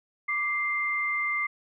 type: tone pair together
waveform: sine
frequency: 1174.7 / 2093 Hz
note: D6 / C7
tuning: 0 / 0 cents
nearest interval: minor seventh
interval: 1000 cents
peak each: -32 / -26 dBFS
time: 0.28-1.47 s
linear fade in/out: 10 ms
effects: none